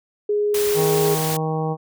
sine tone, 415.3 Hz, G#4, in tune, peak -17 dBFS, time 0.29-1.15 s, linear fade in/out 5 ms
white noise, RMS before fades -27 dBFS, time 0.54-1.37 s, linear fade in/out 5 ms
harmonic tone, 157.8 Hz, D#3, 25 cents sharp, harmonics 1 / 2 / 3 / 4 / 5 / 6 / 7, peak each -23 / -32 / -26 / -35 / -28 / -36 / -35 dBFS, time 0.74-1.77 s, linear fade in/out 50 ms
effects none

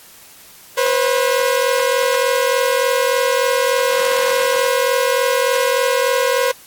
sawtooth tone pair together, 490.9 / 534.3 Hz, B4 / C5, -10 / +36 cents, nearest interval minor second, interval 146 cents, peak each -13 dBFS, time 0.77-6.52 s, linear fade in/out 10 ms, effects white hiss -43 dBFS RMS until 6.66 s + AAC 64 kbps

